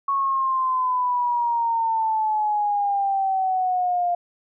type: exponential sweep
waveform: sine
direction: down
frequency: 1108.7 to 698.5 Hz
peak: -19 dBFS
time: 0.08-4.15 s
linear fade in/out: 5 ms
effects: none